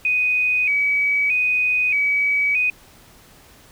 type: tone with vibrato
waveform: sine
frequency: 2382 Hz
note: D7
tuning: 24 cents sharp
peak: -16 dBFS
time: 0.05-2.7 s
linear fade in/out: 2 ms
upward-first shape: square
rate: 0.8 Hz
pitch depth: 79 cents each way
effects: pink hiss -49 dBFS RMS until 3.71 s